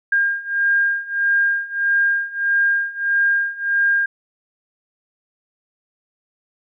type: beating tone pair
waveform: sine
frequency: 1609 / 1610.6 Hz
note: G6 / G6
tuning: +45 / +46 cents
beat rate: 1.6 Hz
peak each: -20 / -18 dBFS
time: 0.12-4.06 s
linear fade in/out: 5 ms
effects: none